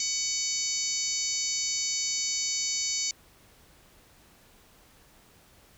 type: harmonic tone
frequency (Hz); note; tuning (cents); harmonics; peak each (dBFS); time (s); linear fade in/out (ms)
750; F#5; +23; 3 / 4 / 5 / 6 / 7 / 8 / 9 / 10; -38 / -43 / -42 / -34 / -38 / -31 / -34 / -38; 0-3.11; 2
effects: pink hiss -58 dBFS RMS until 5.77 s